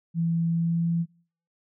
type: tone with pitch glide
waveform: sine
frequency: 166.8 to 168.45 Hz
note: E3 to E3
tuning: +21 to +38 cents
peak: -22 dBFS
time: 0.14-1.06 s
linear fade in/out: 50 ms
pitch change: +17 cents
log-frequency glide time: 0.49-0.9 s
effects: noise-tail reverb RT60 0.5 s tail -24 dB re dry